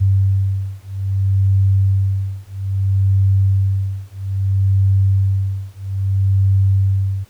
sine beating tone pair, 96.8 / 97.41 Hz, G2 / G2, -21 / -10 cents, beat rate 0.61 Hz, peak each -16 dBFS, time 0-7.25 s, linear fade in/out 20 ms, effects pink hiss -52 dBFS RMS until 7.29 s

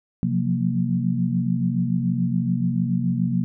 sine tone cluster, 129.9 / 175.4 / 182.4 / 232.6 Hz, C3 / F3 / F#3 / A#3, -12 / +8 / -24 / -4 cents, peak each -25 dBFS, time 0.23-3.44 s, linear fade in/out 0 ms, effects none

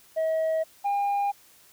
sine tone pair in turn, 640 / 806.3 Hz, D#5 / G5, +49 / +49 cents, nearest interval major third, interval 400 cents, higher second, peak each -20 dBFS, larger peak neither, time 0.16-0.64 / 0.84-1.32 s, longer neither, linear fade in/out 20 ms, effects tanh soft clip ceiling -22 dBFS + white hiss -56 dBFS RMS until 1.72 s

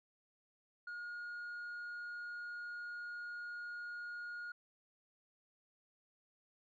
sine tone, 1433 Hz, F6, 44 cents sharp, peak -40 dBFS, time 0.87-4.52 s, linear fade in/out 5 ms, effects tanh soft clip ceiling -42 dBFS

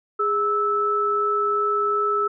sine tone pair together, 412.6 / 1309.9 Hz, G#4 / E6, -11 / -11 cents, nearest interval octave + minor sixth, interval 2000 cents, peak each -24 / -20 dBFS, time 0.19-2.28 s, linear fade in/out 10 ms, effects none

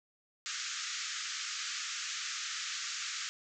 white band-pass noise, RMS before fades -39 dBFS, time 0.46-3.29 s, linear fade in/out 0 ms, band 1200 to 7300 Hz, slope 96 dB/octave, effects none

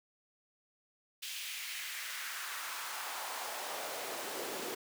pink noise with high-pass filter sweep, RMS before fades -41 dBFS, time 1.22-4.75 s, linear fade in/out 10 ms, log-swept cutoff 3000 to 340 Hz, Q 1.8, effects none

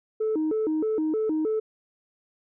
sine tone with vibrato, 369 Hz, F#4, 5 cents flat, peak -21 dBFS, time 0.2-1.6 s, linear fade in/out 10 ms, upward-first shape square, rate 3.2 Hz, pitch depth 290 cents each way, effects tanh soft clip ceiling -20 dBFS

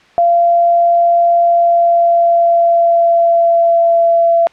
sine tone with pitch glide, 687 to 675.2 Hz, F5 to E5, -29 to +41 cents, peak -7 dBFS, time 0.18-4.47 s, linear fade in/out 0 ms, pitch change -30 cents, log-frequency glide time 1.41-3.98 s, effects white hiss -46 dBFS RMS until 4.52 s + low-pass 3000 Hz 12 dB/octave

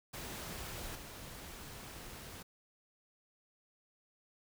pink noise with level steps, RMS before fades -44 / -49 dBFS, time 0.13-2.43 s, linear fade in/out 10 ms, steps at 0.95 s, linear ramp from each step 5 ms, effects none

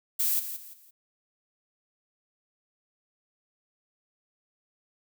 violet noise with echo, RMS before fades -26 dBFS, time 0.19-0.4 s, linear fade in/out 10 ms, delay 170 ms, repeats 3, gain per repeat -10 dB, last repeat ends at 0.91 s, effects none

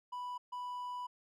triangle tone bursts at uneven times, 987.8 Hz, B5, in tune, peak -37 dBFS, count 2, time 0.12-0.38 / 0.52-1.07 s, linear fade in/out 10 ms, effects none

